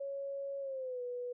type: tone with pitch glide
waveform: sine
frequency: 554.4 to 491.1 Hz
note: C#5 to B4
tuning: 0 to -10 cents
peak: -37 dBFS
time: 0-1.33 s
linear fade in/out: 10 ms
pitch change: -210 cents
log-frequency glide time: 0.6-1.02 s
effects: none